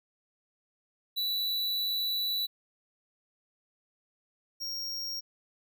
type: tone pair in turn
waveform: square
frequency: 3951 / 5576 Hz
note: B7 / F8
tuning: 0 / -4 cents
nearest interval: tritone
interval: 596 cents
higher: second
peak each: -29 / -34 dBFS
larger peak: first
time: 1.16-2.47 / 4.6-5.21 s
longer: first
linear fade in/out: 20 ms
effects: none